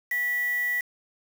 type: tone with quantisation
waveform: sine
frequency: 1950 Hz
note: B6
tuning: 23 cents flat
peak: -24 dBFS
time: 0.11-0.81 s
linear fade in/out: 5 ms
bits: 6
effects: none